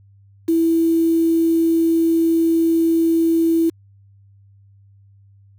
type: tone with quantisation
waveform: sine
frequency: 329.6 Hz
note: E4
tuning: in tune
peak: -13 dBFS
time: 0.48-3.7 s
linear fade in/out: 10 ms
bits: 6
effects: added 99 Hz sine -47 dBFS peak until 5.58 s